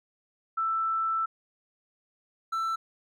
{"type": "tone pair in turn", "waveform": ["sine", "triangle"], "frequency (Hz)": [1326, 1331.6], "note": ["E6", "E6"], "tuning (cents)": [10, 17], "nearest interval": "unison", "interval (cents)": 7, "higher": "second", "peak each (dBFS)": -25, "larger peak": "neither", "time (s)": [[0.57, 1.26], [2.52, 2.76]], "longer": "first", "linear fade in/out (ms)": 10, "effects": []}